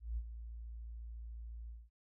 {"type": "tone with ADSR envelope", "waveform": "sine", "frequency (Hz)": 57, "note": "A#1", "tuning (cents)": -38, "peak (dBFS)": -34, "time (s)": [0, 1.9], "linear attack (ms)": 170, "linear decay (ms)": 56, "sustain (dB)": -10, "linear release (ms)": 210, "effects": []}